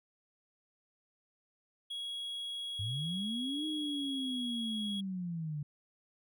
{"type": "tone", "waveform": "triangle", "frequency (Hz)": 3322, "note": "G#7", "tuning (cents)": 0, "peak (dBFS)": -36, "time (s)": [1.9, 5.01], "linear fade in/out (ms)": 10}
{"type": "linear two-way sweep", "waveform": "sine", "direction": "up then down", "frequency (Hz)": [93.9, 311.1, 143.8], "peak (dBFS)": -35, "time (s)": [2.79, 5.63], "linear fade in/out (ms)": 5, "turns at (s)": 3.66}
{"effects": []}